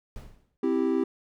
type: noise with exponential decay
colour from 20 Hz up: brown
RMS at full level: -37 dBFS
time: 0.16-0.57 s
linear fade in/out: 0 ms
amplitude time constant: 88 ms
type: chord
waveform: triangle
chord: C major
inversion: none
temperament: equal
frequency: 261.6 / 329.6 / 392 Hz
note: C4 / E4 / G4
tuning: 0 / 0 / 0 cents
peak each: -25 dBFS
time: 0.63-1.04 s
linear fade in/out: 5 ms
effects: none